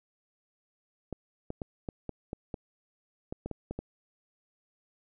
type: clicks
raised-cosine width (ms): 2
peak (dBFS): -22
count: 12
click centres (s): 1.127 / 1.504 / 1.618 / 1.888 / 2.093 / 2.331 / 2.542 / 3.325 / 3.46 / 3.513 / 3.71 / 3.79
effects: none